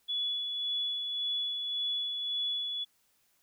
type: tone with tremolo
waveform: sine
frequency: 3412 Hz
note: G#7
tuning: 46 cents sharp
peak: -29 dBFS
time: 0.08-2.85 s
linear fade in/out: 20 ms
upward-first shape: sine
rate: 1.8 Hz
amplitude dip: 35%
effects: white hiss -71 dBFS RMS until 3.42 s